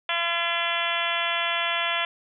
harmonic tone, 340 Hz, F4, 46 cents flat, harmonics 2 / 3 / 4 / 5 / 6 / 7 / 8 / 9 / 10, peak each -32 / -32 / -32 / -32 / -32 / -32 / -32 / -32 / -32 dBFS, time 0.09-2.05 s, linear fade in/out 2 ms, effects none

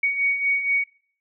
sine beating tone pair, 2237 / 2241.2 Hz, C#7 / C#7, +15 / +18 cents, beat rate 4.2 Hz, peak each -27 / -20 dBFS, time 0.03-0.84 s, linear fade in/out 5 ms, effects noise-tail reverb RT60 0.5 s tail -21 dB re dry

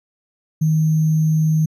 sine tone with sample-and-hold, 157.1 Hz, D#3, 17 cents sharp, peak -13 dBFS, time 0.61-1.66 s, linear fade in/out 10 ms, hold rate 6300 Hz, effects resampled to 32000 Hz

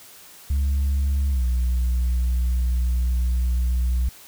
sine tone with pitch glide, 69.3 to 61.38 Hz, C#2 to B1, 0 to -10 cents, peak -16 dBFS, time 0.5-4.09 s, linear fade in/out 5 ms, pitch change -210 cents, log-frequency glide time 1.3-1.43 s, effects tanh soft clip ceiling -17 dBFS + white hiss -46 dBFS RMS until 4.27 s

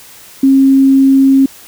sine tone, 270 Hz, C#4, 45 cents flat, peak -4 dBFS, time 0.43-1.46 s, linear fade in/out 5 ms, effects white hiss -37 dBFS RMS until 1.67 s

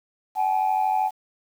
sine tone pair together, 758.2 / 851 Hz, F#5 / G#5, +42 / +42 cents, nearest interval major second, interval 200 cents, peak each -21 dBFS, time 0.35-1.11 s, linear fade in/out 50 ms, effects tanh soft clip ceiling -15 dBFS + 8-bit

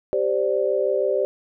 sine chord, G suspended fourth, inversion none, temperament equal with one note detuned, 392 / 521.1 / 587.3 Hz, G4 / C5 / D5, 0 / -7 / 0 cents, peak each -23 dBFS, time 0.13-1.25 s, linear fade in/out 0 ms, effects none

